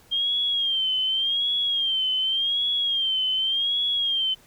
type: tone with vibrato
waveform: sine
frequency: 3197 Hz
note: G7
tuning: 33 cents sharp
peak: -21 dBFS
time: 0.11-4.35 s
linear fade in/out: 20 ms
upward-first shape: sine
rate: 0.87 Hz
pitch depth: 86 cents each way
effects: pink hiss -55 dBFS RMS until 4.46 s